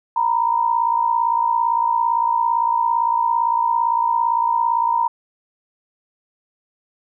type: tone pair together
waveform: sine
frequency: 930.1 / 987.8 Hz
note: A#5 / B5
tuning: -4 / 0 cents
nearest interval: minor second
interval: 104 cents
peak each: -17 / -20 dBFS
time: 0.16-5.08 s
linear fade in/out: 5 ms
effects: none